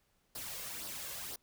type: noise with flanger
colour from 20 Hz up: white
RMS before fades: -43 dBFS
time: 0.35-1.36 s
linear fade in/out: 5 ms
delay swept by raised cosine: 0.2 to 1.9 ms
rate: 2 Hz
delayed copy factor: +0.55
effects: pink hiss -75 dBFS RMS until 1.42 s